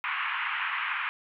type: band-pass noise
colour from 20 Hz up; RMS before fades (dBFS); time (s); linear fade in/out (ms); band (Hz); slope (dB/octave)
pink; -31; 0.04-1.09; 0; 1000 to 2800; 48
effects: none